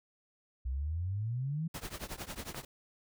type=exponential sweep; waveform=sine; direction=up; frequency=61 to 168.2 Hz; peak=-32 dBFS; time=0.65-1.68 s; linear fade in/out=10 ms
type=noise with tremolo; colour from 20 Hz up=pink; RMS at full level=-39 dBFS; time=1.74-2.65 s; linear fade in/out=5 ms; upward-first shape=triangle; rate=11 Hz; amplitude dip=95%
type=click; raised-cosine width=0.5 ms; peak=-27 dBFS; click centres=2.546 s
effects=none

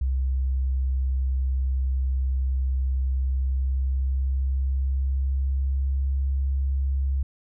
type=tone with pitch glide; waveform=sine; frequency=65.41 to 67.68 Hz; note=C2 to C#2; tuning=0 to -41 cents; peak=-21 dBFS; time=0.01-7.23 s; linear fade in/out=5 ms; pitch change=+59 cents; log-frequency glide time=3.09-6.14 s; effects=none

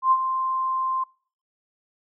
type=tone with ADSR envelope; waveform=sine; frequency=1046.5 Hz; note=C6; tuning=in tune; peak=-13 dBFS; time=0.02-1.04 s; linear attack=94 ms; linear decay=53 ms; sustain=-9 dB; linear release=8 ms; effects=noise-tail reverb RT60 0.5 s tail -26 dB re dry

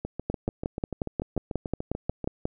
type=two click trains; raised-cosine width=2 ms; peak=-18 / -13 dBFS; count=16 / 13; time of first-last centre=0.05-2.243 / 0.3-2.454 s; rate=6.84 / 5.57 Hz; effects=none

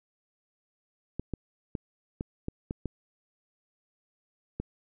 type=clicks; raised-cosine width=3 ms; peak=-19 dBFS; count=8; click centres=1.196 / 1.337 / 1.752 / 2.209 / 2.484 / 2.709 / 2.857 / 4.6 s; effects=none

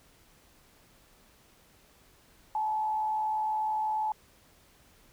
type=tone with frequency modulation; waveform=sine; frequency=863 Hz; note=A5; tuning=34 cents flat; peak=-27 dBFS; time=2.55-4.12 s; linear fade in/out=2 ms; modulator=68.2 Hz; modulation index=0.37; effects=pink hiss -61 dBFS RMS until 5.12 s

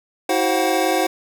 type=tone cluster; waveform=square; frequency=323 / 375 / 529 / 720 / 758 Hz; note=E4 / F#4 / C5 / F#5 / F#5; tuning=-35 / +23 / +19 / -47 / +42 cents; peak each=-24 dBFS; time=0.29-1.07 s; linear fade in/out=5 ms; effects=none

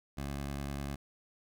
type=tone; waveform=15% pulse; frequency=70 Hz; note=C#2; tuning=18 cents sharp; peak=-30 dBFS; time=0.17-0.96 s; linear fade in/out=10 ms; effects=none

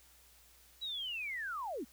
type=linear sweep; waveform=sine; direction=down; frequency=3951 to 198.8 Hz; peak=-37 dBFS; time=0.81-1.85 s; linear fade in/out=20 ms; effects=added 60 Hz sine -67 dBFS peak until 1.92 s + white hiss -63 dBFS RMS until 1.92 s

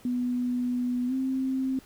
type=tone with pitch glide; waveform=sine; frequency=246.9 to 263.1 Hz; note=B3 to C4; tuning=0 to +10 cents; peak=-25 dBFS; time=0.05-1.79 s; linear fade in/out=2 ms; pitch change=+110 cents; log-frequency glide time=1.07-1.13 s; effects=pink hiss -55 dBFS RMS until 1.85 s

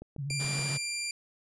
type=click train; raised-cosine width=2 ms; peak=-30 dBFS; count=5; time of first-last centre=0.02-0.593 s; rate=6.98 Hz
type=tone with vibrato; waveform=sine; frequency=139.4 Hz; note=C#3; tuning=10 cents sharp; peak=-32 dBFS; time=0.18-0.78 s; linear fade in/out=10 ms; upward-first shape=triangle; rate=13 Hz; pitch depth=88 cents each way
type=tone; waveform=15% pulse; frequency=2376 Hz; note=D7; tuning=20 cents sharp; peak=-25 dBFS; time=0.3-1.11 s; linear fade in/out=2 ms
type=high-pass noise; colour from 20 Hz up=pink; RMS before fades=-40 dBFS; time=0.39-0.78 s; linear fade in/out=20 ms; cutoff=120 Hz; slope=24 dB/octave
effects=resampled to 22050 Hz

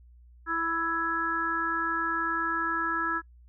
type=harmonic tone with a mistuned harmonic; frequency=330.2 Hz; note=E4; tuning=3 cents sharp; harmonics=1 / 3 / 4 / 5; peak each=-36 / -36 / -29 / -30 dBFS; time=0.46-3.22 s; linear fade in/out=50 ms; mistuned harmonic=5; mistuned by=+18 cents; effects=noise-tail reverb RT60 0.1 s tail -25 dB re dry + added 60 Hz sine -51 dBFS peak until 3.48 s

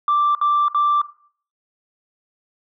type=tone bursts; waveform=sine; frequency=1174.7 Hz; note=D6; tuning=in tune; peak=-13 dBFS; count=3; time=0.08-1.016 s; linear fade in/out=2 ms; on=270 ms; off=63 ms; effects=noise-tail reverb RT60 0.5 s tail -17 dB re dry + tanh soft clip ceiling -11 dBFS

